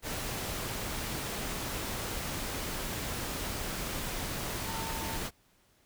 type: tone in noise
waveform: sine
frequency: 901 Hz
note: A5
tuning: 41 cents sharp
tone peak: -40 dBFS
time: 4.64-5.2 s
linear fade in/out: 50 ms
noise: pink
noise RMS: -36 dBFS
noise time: 0.02-5.31 s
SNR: -7 dB
effects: pink hiss -67 dBFS RMS until 5.85 s